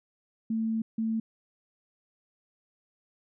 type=tone bursts at uneven times; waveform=sine; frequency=223.2 Hz; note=A3; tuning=25 cents sharp; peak=-26 dBFS; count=2; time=0.5-0.82 / 0.98-1.2 s; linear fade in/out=5 ms; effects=none